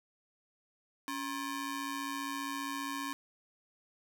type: ring-modulated tone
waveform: sawtooth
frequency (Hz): 675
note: E5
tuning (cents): +41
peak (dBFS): -29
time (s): 1.08-3.13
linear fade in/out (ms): 0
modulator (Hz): 395
effects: none